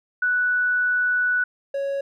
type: tone pair in turn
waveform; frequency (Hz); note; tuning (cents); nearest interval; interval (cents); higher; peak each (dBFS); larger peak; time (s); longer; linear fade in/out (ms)
sine / triangle; 1480 / 554.4; F#6 / C#5; 0 / 0; octave + perfect fourth; 1700; first; -18 / -21; first; 0.22-1.44 / 1.74-2.01; first; 5
effects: none